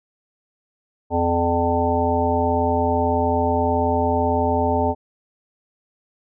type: harmonic tone with a mistuned harmonic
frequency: 85.6 Hz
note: F2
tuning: 34 cents flat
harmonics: 1 / 3 / 5 / 7 / 9 / 10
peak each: -24 / -24 / -24 / -24 / -24 / -24 dBFS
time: 1.1-4.95 s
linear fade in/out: 50 ms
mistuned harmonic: 10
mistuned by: +65 cents
effects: none